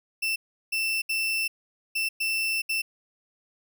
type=tone bursts at uneven times; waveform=35% pulse; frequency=2673 Hz; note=E7; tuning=23 cents sharp; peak=-23 dBFS; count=6; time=0.22-0.36 / 0.72-1.02 / 1.09-1.48 / 1.95-2.09 / 2.2-2.62 / 2.69-2.82 s; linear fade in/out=10 ms; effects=none